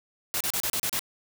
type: noise bursts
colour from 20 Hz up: white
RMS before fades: -28 dBFS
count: 7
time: 0.34-0.993 s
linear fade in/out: 0 ms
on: 65 ms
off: 33 ms
effects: none